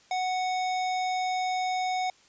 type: tone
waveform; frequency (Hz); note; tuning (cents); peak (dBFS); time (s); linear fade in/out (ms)
square; 740; F#5; 0; -27; 0.11-2.1; 2
effects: white hiss -59 dBFS RMS until 2.28 s + resampled to 16000 Hz